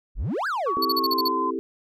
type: exponential two-way sweep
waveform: triangle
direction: up then down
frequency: 30.76 to 1700 to 301.9 Hz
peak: -22 dBFS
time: 0.15-0.75 s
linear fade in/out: 50 ms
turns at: 0.47 s
type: tone with pitch glide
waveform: sine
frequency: 1128 to 1028.4 Hz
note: C#6 to C6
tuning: +30 to -30 cents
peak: -23 dBFS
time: 0.66-1.51 s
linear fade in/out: 10 ms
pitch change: -160 cents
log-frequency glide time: 0.93-1.22 s
type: chord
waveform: sine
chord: A minor seventh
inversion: first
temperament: equal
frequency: 261.6 / 329.6 / 392 / 440 Hz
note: C4 / E4 / G4 / A4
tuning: 0 / 0 / 0 / 0 cents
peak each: -32 / -30 / -30 / -34 dBFS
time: 0.77-1.59 s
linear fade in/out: 0 ms
type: tone bursts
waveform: square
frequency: 4435 Hz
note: C#8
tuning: in tune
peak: -22 dBFS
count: 7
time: 0.82-1.283 s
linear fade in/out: 5 ms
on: 31 ms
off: 41 ms
effects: none